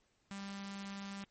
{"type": "tone with notch filter", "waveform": "sawtooth", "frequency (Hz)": 197.9, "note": "G3", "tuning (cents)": 17, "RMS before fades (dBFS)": -45, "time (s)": [0.31, 1.24], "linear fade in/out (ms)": 0, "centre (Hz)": 450, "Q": 0.59, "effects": ["pink hiss -75 dBFS RMS until 1.3 s", "MP3 32 kbps"]}